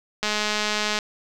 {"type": "click train", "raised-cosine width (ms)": 0.2, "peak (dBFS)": -7, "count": 161, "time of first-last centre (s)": [0.23, 0.988], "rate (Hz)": 211, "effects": []}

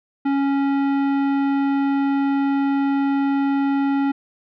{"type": "tone with tanh clipping", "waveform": "sine", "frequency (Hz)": 277.2, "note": "C#4", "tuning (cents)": 0, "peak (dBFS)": -19, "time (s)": [0.25, 4.12], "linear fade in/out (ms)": 10, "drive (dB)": 15, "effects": []}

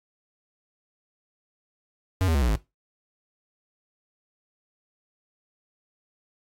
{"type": "tone with pitch steps", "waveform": "square", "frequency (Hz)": [93.7, 81.1, 70.2, 60.76, 52.59], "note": ["F#2", "E2", "C#2", "B1", "G#1"], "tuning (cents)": [22, -28, 22, -28, 22], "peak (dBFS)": -21, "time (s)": [2.21, 2.555], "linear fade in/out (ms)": 0, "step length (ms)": 69, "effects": ["noise-tail reverb RT60 0.2 s tail -18 dB re dry", "AAC 48 kbps"]}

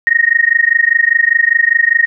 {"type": "tone with amplitude modulation", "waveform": "sine", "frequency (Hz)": 1864.7, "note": "A#6", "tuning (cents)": 0, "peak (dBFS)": -4, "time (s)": [0.07, 2.06], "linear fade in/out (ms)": 0, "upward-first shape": "sine", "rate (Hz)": 25, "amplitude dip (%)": 95, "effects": []}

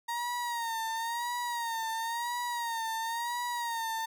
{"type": "tone with vibrato", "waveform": "35% pulse", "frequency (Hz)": 932.3, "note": "A#5", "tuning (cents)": 0, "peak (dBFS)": -30, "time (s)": [0.08, 4.06], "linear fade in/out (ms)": 10, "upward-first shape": "sine", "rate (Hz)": 0.97, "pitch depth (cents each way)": 70, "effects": []}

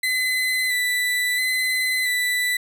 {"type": "tone with vibrato", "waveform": "35% pulse", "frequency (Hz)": 2004, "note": "B6", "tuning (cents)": 25, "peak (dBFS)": -18, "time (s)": [0.03, 2.57], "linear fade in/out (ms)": 5, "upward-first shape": "square", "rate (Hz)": 0.74, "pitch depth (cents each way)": 20, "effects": []}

